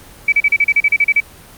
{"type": "tone bursts", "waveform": "sine", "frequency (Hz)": 2296, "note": "D7", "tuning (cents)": -40, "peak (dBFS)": -8, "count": 12, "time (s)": [0.28, 1.203], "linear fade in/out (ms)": 5, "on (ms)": 43, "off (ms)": 37, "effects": ["pink hiss -40 dBFS RMS until 1.57 s", "Opus 24 kbps"]}